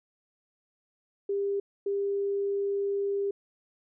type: tone bursts at uneven times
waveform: sine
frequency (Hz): 399.5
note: G4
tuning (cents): +33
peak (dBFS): -26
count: 2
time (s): 1.29-1.6 / 1.86-3.31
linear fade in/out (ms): 5
effects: none